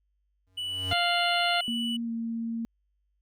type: tone with exponential growth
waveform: square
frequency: 93.1 Hz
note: F#2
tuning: 11 cents sharp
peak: -30 dBFS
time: 0.47-0.93 s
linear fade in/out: 0 ms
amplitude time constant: 100 ms
type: tone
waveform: triangle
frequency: 2960 Hz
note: F#7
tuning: in tune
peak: -29 dBFS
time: 0.57-1.97 s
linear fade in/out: 10 ms
type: harmonic tone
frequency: 698.5 Hz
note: F5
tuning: in tune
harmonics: 1 / 2 / 3 / 4 / 5 / 6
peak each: -27 / -30 / -32 / -33 / -34 / -35 dBFS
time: 0.91-1.61 s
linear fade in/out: 5 ms
type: tone with pitch glide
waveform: sine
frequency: 233.1 to 229.2 Hz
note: A#3 to A#3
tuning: 0 to -29 cents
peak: -29 dBFS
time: 1.68-2.65 s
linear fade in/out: 0 ms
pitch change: -29 cents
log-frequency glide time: 2.04-2.11 s
effects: added 50 Hz sine -70 dBFS peak until 3.21 s